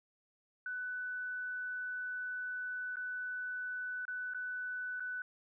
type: tone with dropouts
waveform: sine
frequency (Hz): 1494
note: F#6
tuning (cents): +16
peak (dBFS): -37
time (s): 0.66-5.22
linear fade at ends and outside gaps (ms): 2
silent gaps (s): 2.958-2.968 / 4.053-4.08 / 4.337-4.346 / 4.998-5.004
effects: none